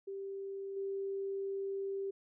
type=tone with level steps; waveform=sine; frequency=392 Hz; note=G4; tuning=in tune; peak=-39 / -35 dBFS; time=0.07-2.11 s; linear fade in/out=10 ms; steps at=0.76 s; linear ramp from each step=10 ms; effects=none